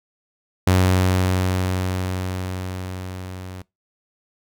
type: tone with level ramp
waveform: sawtooth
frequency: 92.5 Hz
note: F#2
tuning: in tune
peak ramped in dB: -9 to -29 dBFS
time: 0.67-3.62 s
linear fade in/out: 5 ms
effects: noise-tail reverb RT60 0.2 s tail -23 dB re dry